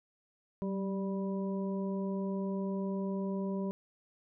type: harmonic tone with a mistuned harmonic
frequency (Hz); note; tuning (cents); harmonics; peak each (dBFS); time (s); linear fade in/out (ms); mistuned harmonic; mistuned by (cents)
196; G3; 0; 1 / 2 / 3 / 5; -33 / -39 / -43 / -47; 0.62-3.71; 0; 1; -36
effects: none